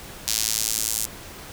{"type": "tone with high-pass filter sweep", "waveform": "square", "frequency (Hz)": 55, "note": "A1", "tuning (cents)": 0, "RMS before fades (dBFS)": -25, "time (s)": [0.27, 1.06], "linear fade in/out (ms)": 10, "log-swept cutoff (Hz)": [5200, 7800], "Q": 1.2, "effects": ["pink hiss -40 dBFS RMS until 1.52 s"]}